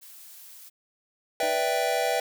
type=noise; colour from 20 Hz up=blue; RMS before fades=-47 dBFS; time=0.01-0.7 s; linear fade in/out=20 ms
type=chord; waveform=square; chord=E minor seventh; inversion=second; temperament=equal; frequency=493.9 / 587.3 / 659.3 / 784 Hz; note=B4 / D5 / E5 / G5; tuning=0 / 0 / 0 / 0 cents; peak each=-30 / -32 / -29 / -29 dBFS; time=1.4-2.2 s; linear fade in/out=2 ms
type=tone with exponential decay; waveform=25% pulse; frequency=311.1 Hz; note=D#4; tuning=in tune; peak=-30 dBFS; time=1.43-1.8 s; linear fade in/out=0 ms; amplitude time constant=79 ms
effects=none